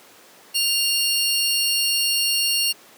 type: tone pair together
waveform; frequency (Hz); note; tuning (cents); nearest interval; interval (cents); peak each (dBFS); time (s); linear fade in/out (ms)
sawtooth; 2794 / 4394; F7 / C#8; 0 / -16; minor sixth; 784; -18 / -19; 0.54-2.73; 20
effects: pink hiss -48 dBFS RMS until 2.97 s + high-pass 300 Hz 12 dB/octave